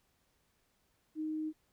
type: tone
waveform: sine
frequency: 311.1 Hz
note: D#4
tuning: in tune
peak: -34 dBFS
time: 1.15-1.53 s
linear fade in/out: 50 ms
effects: pink hiss -75 dBFS RMS until 1.72 s

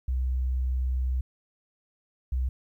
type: tone pair in turn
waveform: sine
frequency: 63.7 / 63.7 Hz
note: C2 / C2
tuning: -46 / -46 cents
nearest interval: unison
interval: 0 cents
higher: neither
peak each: -24 dBFS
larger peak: neither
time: 0.08-1.21 / 2.32-2.49 s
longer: first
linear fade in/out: 5 ms
effects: 11-bit

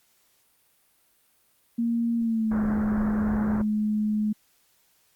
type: tone with pitch glide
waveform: sine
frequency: 233.1 to 212.5 Hz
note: A#3 to G#3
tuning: 0 to +40 cents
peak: -22 dBFS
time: 1.78-4.33 s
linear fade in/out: 10 ms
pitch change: -160 cents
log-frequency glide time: 2.17-2.63 s
type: low-pass noise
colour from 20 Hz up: pink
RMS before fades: -33 dBFS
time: 2.51-3.62 s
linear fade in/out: 5 ms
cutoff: 1700 Hz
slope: 48 dB/octave
effects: white hiss -65 dBFS RMS until 5.15 s + Opus 48 kbps

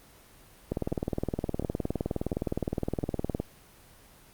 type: two click trains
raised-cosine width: 2 ms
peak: -21 / -15 dBFS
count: 4 / 53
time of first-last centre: 0.92-3.033 / 0.72-3.4 s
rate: 1.42 / 19.4 Hz
effects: pink hiss -55 dBFS RMS until 4.33 s + Opus 24 kbps

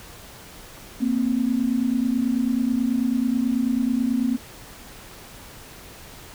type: tone pair together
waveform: sine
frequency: 232.4 / 261.6 Hz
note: A#3 / C4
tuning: -5 / 0 cents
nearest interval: major second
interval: 205 cents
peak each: -22 dBFS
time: 1-4.37 s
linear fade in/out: 20 ms
effects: pink hiss -43 dBFS RMS until 6.34 s

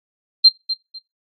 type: tone with echo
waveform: sine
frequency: 4161 Hz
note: C8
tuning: 10 cents flat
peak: -4 dBFS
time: 0.44-0.49 s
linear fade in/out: 10 ms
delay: 250 ms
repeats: 2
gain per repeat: -13 dB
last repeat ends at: 0.99 s
effects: noise-tail reverb RT60 0.2 s tail -17 dB re dry + MP3 48 kbps

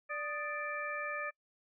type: harmonic tone with a mistuned harmonic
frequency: 587.3 Hz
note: D5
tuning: in tune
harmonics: 1 / 2 / 3 / 4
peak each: -42 / -41 / -40 / -43 dBFS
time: 0.09-1.31 s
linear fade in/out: 20 ms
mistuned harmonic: 2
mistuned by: +90 cents
effects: noise-tail reverb RT60 0.1 s tail -25 dB re dry

